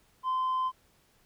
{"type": "tone with tanh clipping", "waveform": "sine", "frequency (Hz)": 1032, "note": "C6", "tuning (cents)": -24, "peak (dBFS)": -27, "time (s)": [0.23, 0.72], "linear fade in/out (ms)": 50, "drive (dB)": 1, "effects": ["pink hiss -66 dBFS RMS until 1.25 s"]}